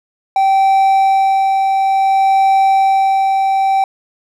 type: tone with tremolo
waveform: triangle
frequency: 776 Hz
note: G5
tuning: 18 cents flat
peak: -6 dBFS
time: 0.36-3.84 s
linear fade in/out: 2 ms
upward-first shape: sine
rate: 0.57 Hz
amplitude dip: 30%
effects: none